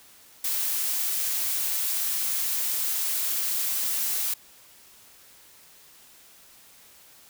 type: noise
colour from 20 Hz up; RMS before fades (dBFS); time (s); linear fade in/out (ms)
blue; -27; 0.44-4.34; 5
effects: white hiss -53 dBFS RMS until 7.29 s